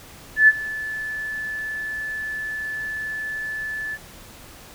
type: tone with ADSR envelope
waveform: sine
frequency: 1739 Hz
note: A6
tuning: 21 cents flat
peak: -7 dBFS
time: 0.36-3.98 s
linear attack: 120 ms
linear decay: 37 ms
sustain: -19 dB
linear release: 43 ms
effects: pink hiss -44 dBFS RMS until 4.74 s